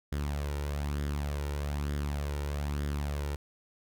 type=tone with flanger; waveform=sawtooth; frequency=72.4 Hz; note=D2; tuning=24 cents flat; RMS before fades=-33 dBFS; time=0.12-3.36 s; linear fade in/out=5 ms; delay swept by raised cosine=0.58 to 2.18 ms; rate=1.1 Hz; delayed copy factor=+0.5; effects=none